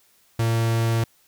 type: tone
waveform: 45% pulse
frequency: 114.5 Hz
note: A#2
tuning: 31 cents flat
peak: -19 dBFS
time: 0.39-1.04 s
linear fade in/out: 5 ms
effects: white hiss -60 dBFS RMS until 1.27 s